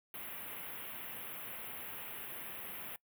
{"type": "band-stop noise", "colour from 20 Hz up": "white", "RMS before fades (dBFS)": -45, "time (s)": [0.14, 2.96], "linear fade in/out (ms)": 2, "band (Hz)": [3200, 11000], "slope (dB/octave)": 48, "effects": ["noise-tail reverb RT60 0.1 s tail -22 dB re dry", "high-pass 80 Hz 12 dB/octave"]}